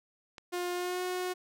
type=click; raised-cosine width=0.2 ms; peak=-28 dBFS; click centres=0.382 s
type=tone with pitch glide; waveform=sawtooth; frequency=355.3 to 364 Hz; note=F4 to F#4; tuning=+30 to -28 cents; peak=-28 dBFS; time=0.52-1.34 s; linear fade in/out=20 ms; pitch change=+42 cents; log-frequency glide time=0.74-1.02 s
effects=none